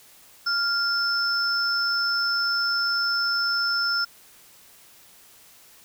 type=tone pair together; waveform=sine; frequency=1396.9 / 5278 Hz; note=F6 / E8; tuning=0 / +1 cents; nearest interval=octave + major seventh; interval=2301 cents; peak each=-24 dBFS; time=0.46-4.05 s; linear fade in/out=10 ms; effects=white hiss -52 dBFS RMS until 5.84 s